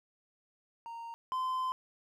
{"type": "tone pair in turn", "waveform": "triangle", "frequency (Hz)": [926, 1030.1], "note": ["A#5", "C6"], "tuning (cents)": [-12, -27], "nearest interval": "major second", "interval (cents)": 185, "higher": "second", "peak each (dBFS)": [-39, -29], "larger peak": "second", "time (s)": [[0.86, 1.14], [1.32, 1.72]], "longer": "second", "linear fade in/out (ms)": 0, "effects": []}